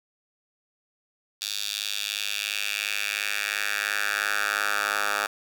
10% pulse tone with high-pass filter sweep, 102.9 Hz, G#2, 16 cents flat, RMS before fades -28 dBFS, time 1.41-5.27 s, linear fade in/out 10 ms, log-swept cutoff 4000 to 1100 Hz, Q 2.3, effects 8-bit

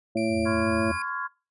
harmonic tone, 111.5 Hz, A2, 23 cents sharp, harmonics 1 / 2 / 3 / 5 / 6, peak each -38 / -27 / -27 / -29 / -33 dBFS, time 0.15-0.92 s, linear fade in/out 10 ms
35% pulse tone with pitch glide, 2357 to 2422 Hz, D7 to D#7, +6 to -47 cents, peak -33 dBFS, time 0.17-1.02 s, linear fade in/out 2 ms, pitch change +47 cents, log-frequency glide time 0.32-0.81 s
sine tone with vibrato, 89.1 Hz, F2, 35 cents sharp, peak -33 dBFS, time 0.29-0.99 s, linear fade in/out 50 ms, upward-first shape sine, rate 5.9 Hz, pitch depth 190 cents each way
sine chord, Db major seventh, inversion third, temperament equal with one note detuned, 1025 / 1108.7 / 1396.9 / 1661.2 Hz, C6 / Db6 / F6 / Ab6, -36 / 0 / 0 / 0 cents, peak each -34 dBFS, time 0.45-1.28 s, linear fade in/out 20 ms
effects noise-tail reverb RT60 0.3 s tail -22 dB re dry + resampled to 24000 Hz

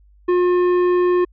triangle tone with tanh clipping, 357.5 Hz, F4, 41 cents sharp, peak -15 dBFS, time 0.28-1.25 s, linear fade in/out 10 ms, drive 15 dB, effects added 50 Hz sine -48 dBFS peak until 1.32 s

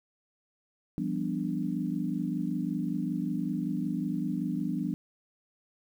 sine chord, G dominant seventh, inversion third, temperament equal with one note detuned, 170.72 / 196 / 246.9 / 293.7 Hz, F3 / G3 / B3 / D4, -39 / 0 / 0 / 0 cents, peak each -34 dBFS, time 0.98-4.94 s, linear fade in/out 0 ms, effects 10-bit

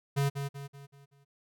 square tone with echo, 140.1 Hz, C#3, 19 cents sharp, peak -26 dBFS, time 0.16-0.3 s, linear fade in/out 20 ms, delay 190 ms, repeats 5, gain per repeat -7 dB, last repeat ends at 1.25 s, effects none

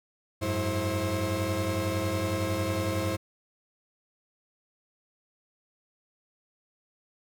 35% pulse tone cluster, 91.3 / 102.2 / 325.5 / 530 Hz, F#2 / G#2 / E4 / C5, -23 / -27 / -22 / +22 cents, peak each -31 dBFS, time 0.41-3.17 s, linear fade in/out 20 ms, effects none

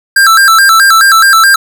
square tone with vibrato, 1454 Hz, F#6, 31 cents flat, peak -3 dBFS, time 0.16-1.56 s, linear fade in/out 5 ms, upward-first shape square, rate 4.7 Hz, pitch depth 160 cents each way, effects none

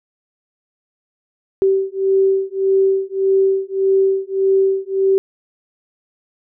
sine beating tone pair, 385.6 / 387.3 Hz, G4 / G4, -28 / -21 cents, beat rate 1.7 Hz, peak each -16 dBFS, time 1.62-5.18 s, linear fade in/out 0 ms, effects none

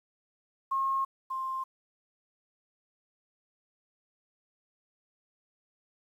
sine tone pair in turn, 1078 / 1054 Hz, C#6 / C6, -49 / +12 cents, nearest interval unison, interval 39 cents, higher first, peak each -26 / -31 dBFS, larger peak first, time 0.71-1.05 / 1.3-1.64 s, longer neither, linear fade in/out 10 ms, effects 10-bit

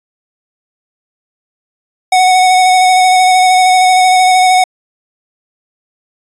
square tone with vibrato, 740 Hz, F#5, in tune, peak -6 dBFS, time 2.12-4.64 s, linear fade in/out 5 ms, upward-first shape square, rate 13 Hz, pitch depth 14 cents each way, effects resampled to 24000 Hz

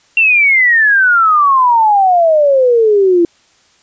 sine exponential sweep, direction down, 2744 to 335.1 Hz, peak -6 dBFS, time 0.17-3.25 s, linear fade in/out 2 ms, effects white hiss -51 dBFS RMS until 3.82 s + resampled to 16000 Hz

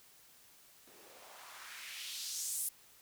blue noise with band-pass filter sweep, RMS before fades -44 dBFS, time 0.87-2.69 s, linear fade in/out 5 ms, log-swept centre 290 to 11000 Hz, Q 1.9, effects white hiss -62 dBFS RMS until 3.01 s

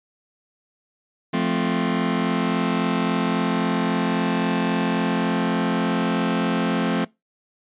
sawtooth chord, F major, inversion none, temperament just, 174.61 / 218.3 / 261.9 Hz, F3 / A3 / C4, 0 / -13 / +2 cents, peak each -20 dBFS, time 1.33-7.05 s, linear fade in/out 10 ms, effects noise-tail reverb RT60 0.2 s tail -22 dB re dry + resampled to 8000 Hz

